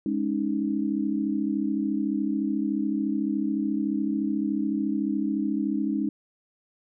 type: chord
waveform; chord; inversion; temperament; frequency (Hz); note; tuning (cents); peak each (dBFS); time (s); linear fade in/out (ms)
sine; Ab suspended fourth; none; equal; 207.7 / 277.2 / 311.1; Ab3 / Db4 / Eb4; 0 / 0 / 0; -28; 0.06-6.09; 2
effects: none